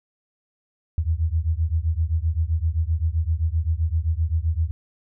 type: beating tone pair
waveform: sine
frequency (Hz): 77.78 / 85.48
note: D#2 / F2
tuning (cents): 0 / -37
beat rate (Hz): 7.7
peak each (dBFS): -22 / -23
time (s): 0.98-4.71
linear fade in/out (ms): 0
effects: none